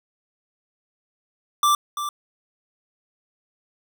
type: tone with echo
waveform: square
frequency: 1175 Hz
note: D6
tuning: 1 cent sharp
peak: -16 dBFS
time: 1.63-1.75 s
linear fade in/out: 2 ms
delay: 340 ms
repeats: 1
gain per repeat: -10 dB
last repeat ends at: 2.09 s
effects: none